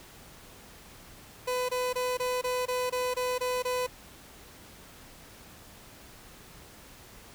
30% pulse tone bursts, 501 Hz, B4, 25 cents sharp, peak -25 dBFS, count 10, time 1.47-3.868 s, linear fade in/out 10 ms, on 220 ms, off 22 ms, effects pink hiss -51 dBFS RMS until 7.34 s

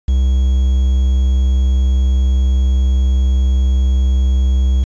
triangle tone with quantisation, 65 Hz, C2, 11 cents flat, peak -8 dBFS, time 0.08-4.84 s, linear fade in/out 5 ms, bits 6, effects resampled to 16000 Hz

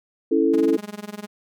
sine chord, A major, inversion first, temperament equal, 277.2 / 329.6 / 440 Hz, C#4 / E4 / A4, 0 / 0 / 0 cents, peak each -21 / -19 / -20 dBFS, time 0.31-0.77 s, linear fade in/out 10 ms
sawtooth tone with tremolo, 207.5 Hz, G#3, 1 cent flat, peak -25 dBFS, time 0.53-1.27 s, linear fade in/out 10 ms, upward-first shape sine, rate 20 Hz, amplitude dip 95%
effects none

